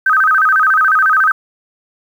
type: tone with vibrato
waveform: sine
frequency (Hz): 1396.9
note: F6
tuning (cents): 0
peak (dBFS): -8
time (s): 0.06-1.32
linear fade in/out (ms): 5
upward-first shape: square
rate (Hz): 14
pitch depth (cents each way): 180
effects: 7-bit